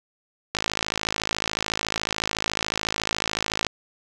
click train, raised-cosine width 0.2 ms, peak -6 dBFS, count 169, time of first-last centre 0.55-3.667 s, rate 53.9 Hz, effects 7-bit

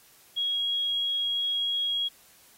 sine tone, 3301 Hz, G#7, 11 cents flat, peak -25 dBFS, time 0.36-2.09 s, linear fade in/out 20 ms, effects white hiss -57 dBFS RMS until 2.57 s + AAC 48 kbps

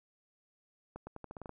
accelerating click train, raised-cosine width 1 ms, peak -30 dBFS, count 9, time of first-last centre 0.96-1.494 s, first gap 110 ms, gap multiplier 0.85, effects none

